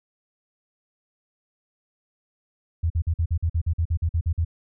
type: tone bursts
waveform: sine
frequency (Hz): 82.9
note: E2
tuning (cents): +10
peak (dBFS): -19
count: 14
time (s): 2.83-4.449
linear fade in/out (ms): 10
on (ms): 72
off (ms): 47
effects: none